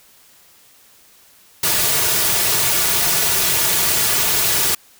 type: noise with comb filter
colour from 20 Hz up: white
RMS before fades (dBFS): -17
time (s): 1.63-4.75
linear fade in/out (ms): 5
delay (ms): 3.8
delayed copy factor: -0.6
effects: white hiss -50 dBFS RMS until 4.99 s